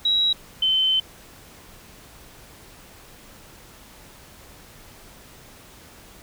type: tone pair in turn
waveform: sine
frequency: 3868 / 3070 Hz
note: B7 / G7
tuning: -37 / -37 cents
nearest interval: major third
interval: 400 cents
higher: first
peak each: -17 dBFS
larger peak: neither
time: 0.05-0.33 / 0.62-1 s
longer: second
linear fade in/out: 5 ms
effects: pink hiss -47 dBFS RMS until 6.22 s